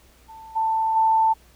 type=tone with level steps; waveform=sine; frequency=888 Hz; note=A5; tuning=16 cents sharp; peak=-39 / -19 / -15 dBFS; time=0.28-1.34 s; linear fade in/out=20 ms; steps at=0.55 / 0.95 s; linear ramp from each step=20 ms; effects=added 60 Hz sine -54 dBFS peak until 1.55 s + pink hiss -56 dBFS RMS until 1.55 s